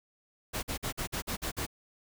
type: noise bursts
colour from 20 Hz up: pink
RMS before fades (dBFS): -34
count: 8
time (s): 0.53-1.666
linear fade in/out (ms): 20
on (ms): 100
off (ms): 48
effects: none